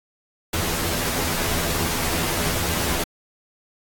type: noise with comb filter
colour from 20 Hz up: pink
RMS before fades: -24 dBFS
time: 0.53-3.04 s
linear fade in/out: 5 ms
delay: 12 ms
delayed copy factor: +0.8
effects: AAC 64 kbps